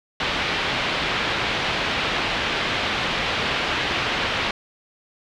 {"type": "low-pass noise", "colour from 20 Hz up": "white", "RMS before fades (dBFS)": -24, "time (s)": [0.2, 4.51], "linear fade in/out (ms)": 2, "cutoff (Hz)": 3500, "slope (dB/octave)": 24, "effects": []}